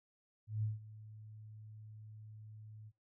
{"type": "tone with ADSR envelope", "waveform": "sine", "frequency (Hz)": 107.8, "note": "A2", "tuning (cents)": -35, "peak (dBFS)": -32, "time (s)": [0.47, 2.92], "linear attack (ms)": 160, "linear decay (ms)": 160, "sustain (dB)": -18, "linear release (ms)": 45, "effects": ["noise-tail reverb RT60 0.2 s tail -25 dB re dry"]}